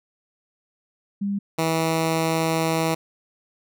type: tone pair in turn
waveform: sine / 10% pulse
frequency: 200.3 / 162.16 Hz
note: G3 / E3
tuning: +38 / -28 cents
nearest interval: major third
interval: 366 cents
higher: first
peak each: -22 / -12 dBFS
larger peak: second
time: 1.21-1.39 / 1.58-2.95 s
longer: second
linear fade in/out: 10 ms
effects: none